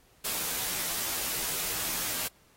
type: noise with comb filter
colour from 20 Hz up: white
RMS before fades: -32 dBFS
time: 0.24-2.28 s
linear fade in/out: 10 ms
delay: 14 ms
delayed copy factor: -0.85
effects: pink hiss -63 dBFS RMS until 2.56 s + AAC 48 kbps